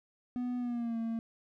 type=tone with pitch glide; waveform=triangle; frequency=246.9 to 227.7 Hz; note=B3 to A#3; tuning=0 to -40 cents; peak=-30 dBFS; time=0.36-1.19 s; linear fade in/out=0 ms; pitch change=-140 cents; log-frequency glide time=0.58-0.98 s; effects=none